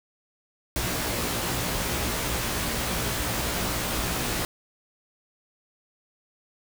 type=noise with comb filter; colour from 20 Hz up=pink; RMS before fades=-28 dBFS; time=0.76-4.45 s; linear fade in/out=0 ms; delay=17 ms; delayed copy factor=+0.75; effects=none